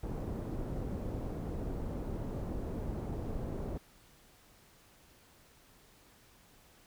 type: low-pass noise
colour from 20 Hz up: pink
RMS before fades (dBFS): -38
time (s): 0.03-3.78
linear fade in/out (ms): 5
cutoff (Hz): 510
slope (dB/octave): 12
effects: pink hiss -62 dBFS RMS until 6.86 s